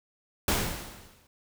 pink noise with exponential decay, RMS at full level -23 dBFS, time 0.48-1.27 s, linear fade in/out 2 ms, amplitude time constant 170 ms, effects none

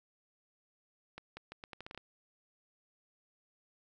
accelerating click train, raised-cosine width 0.3 ms, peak -29 dBFS, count 10, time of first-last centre 1.18-1.976 s, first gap 190 ms, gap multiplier 0.79, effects none

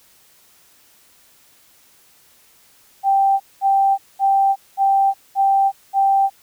sine tone bursts, 784 Hz, G5, in tune, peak -12 dBFS, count 6, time 3.03-6.3 s, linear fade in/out 50 ms, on 370 ms, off 210 ms, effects white hiss -53 dBFS RMS until 6.42 s

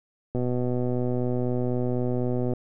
click train, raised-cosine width 2 ms, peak -15 dBFS, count 272, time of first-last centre 0.35-2.535 s, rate 124 Hz, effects none

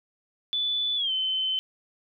sine tone with pitch glide, 3478 to 3063 Hz, A7 to G7, -21 to -41 cents, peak -24 dBFS, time 0.53-1.59 s, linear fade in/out 0 ms, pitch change -220 cents, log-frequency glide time 0.96-1.12 s, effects none

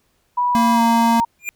sine tone with pitch glide, 979 to 927.3 Hz, B5 to A#5, -15 to -9 cents, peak -15 dBFS, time 0.37-1.25 s, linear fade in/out 10 ms, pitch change -94 cents, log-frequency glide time 0.73-0.81 s
square tone, 230.8 Hz, A#3, 17 cents flat, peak -16 dBFS, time 0.55-1.2 s, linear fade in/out 0 ms
square tone with exponential growth, 2400 Hz, D7, 37 cents sharp, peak -19 dBFS, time 1.39-1.49 s, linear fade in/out 0 ms, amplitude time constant 20 ms
effects pink hiss -64 dBFS RMS until 1.55 s

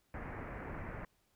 pink low-pass noise, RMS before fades -44 dBFS, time 0.14-1.05 s, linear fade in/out 2 ms, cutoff 2200 Hz, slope 48 dB/octave, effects pink hiss -75 dBFS RMS until 1.35 s

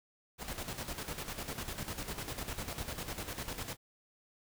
pink noise with tremolo, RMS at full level -39 dBFS, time 0.38-3.77 s, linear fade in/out 50 ms, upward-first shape square, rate 10 Hz, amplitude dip 60%, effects none

